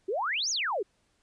sine exponential two-way sweep, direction up then down, 350 to 6840 to 350 Hz, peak -27 dBFS, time 0.08-0.83 s, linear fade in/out 10 ms, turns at 0.5 s, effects pink hiss -71 dBFS RMS until 1.22 s + resampled to 22050 Hz

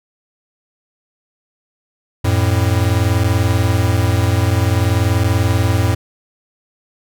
square tone pair together, 89.5 / 110 Hz, F2 / A2, +43 / 0 cents, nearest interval major third, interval 357 cents, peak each -16 dBFS, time 2.24-5.95 s, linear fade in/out 10 ms, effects none

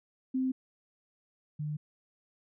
sine tone pair in turn, 260 / 150.23 Hz, C4 / D3, -11 / +40 cents, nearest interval major sixth, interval 949 cents, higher first, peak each -27 / -32 dBFS, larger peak first, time 0.34-0.52 / 1.59-1.77 s, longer neither, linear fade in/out 10 ms, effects none

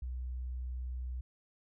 sine tone, 62.5 Hz, B1, 21 cents sharp, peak -36 dBFS, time 0.02-1.21 s, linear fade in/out 5 ms, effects none

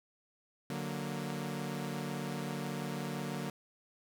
sawtooth chord, D augmented, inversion none, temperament equal, 146.83 / 185 / 233.1 Hz, D3 / F#3 / A#3, 0 / 0 / 0 cents, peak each -36 / -37 / -37 dBFS, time 0.7-3.5 s, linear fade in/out 2 ms, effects none

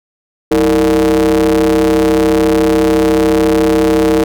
square ring-modulated tone, 67.5 Hz, C#2, 45 cents flat, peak -6 dBFS, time 0.51-4.24 s, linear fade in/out 5 ms, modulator 388 Hz, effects none

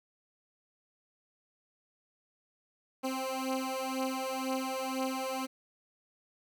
15% pulse beating tone pair, 261.6 / 263.6 Hz, C4 / C4, 0 / +13 cents, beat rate 2 Hz, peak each -29 dBFS, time 3.03-5.47 s, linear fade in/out 20 ms, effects none

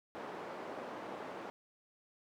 white band-pass noise, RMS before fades -45 dBFS, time 0.15-1.5 s, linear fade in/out 0 ms, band 260 to 840 Hz, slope 12 dB/octave, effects none

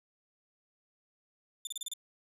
20% pulse tone bursts, 3549 Hz, A7, 14 cents sharp, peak -30 dBFS, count 6, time 1.65-1.936 s, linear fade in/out 2 ms, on 21 ms, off 32 ms, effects 12-bit

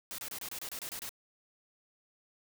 white noise bursts, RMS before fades -41 dBFS, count 10, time 0.11-1.092 s, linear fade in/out 0 ms, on 73 ms, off 28 ms, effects none

